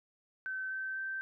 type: tone with pitch steps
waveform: sine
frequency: 1534 / 1545.6 / 1557.2 Hz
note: G6 / G6 / G6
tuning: -38 / -25 / -12 cents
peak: -35 dBFS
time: 0.46-1.21 s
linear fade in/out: 0 ms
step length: 250 ms
effects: none